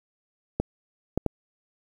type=clicks; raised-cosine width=2 ms; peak=-10 dBFS; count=3; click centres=0.6 / 1.176 / 1.263 s; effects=8-bit